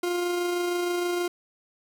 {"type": "tone with amplitude modulation", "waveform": "40% pulse", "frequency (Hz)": 352, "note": "F4", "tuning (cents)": 14, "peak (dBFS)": -23, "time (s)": [0.03, 1.28], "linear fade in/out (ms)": 5, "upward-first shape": "sine", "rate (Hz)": 26.4, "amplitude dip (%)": 25, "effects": []}